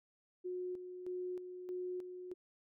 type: tone with tremolo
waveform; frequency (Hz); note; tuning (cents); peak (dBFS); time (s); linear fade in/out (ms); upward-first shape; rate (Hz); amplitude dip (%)
sine; 363; F#4; -33; -38; 0.44-2.34; 20; square; 1.6; 55
effects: none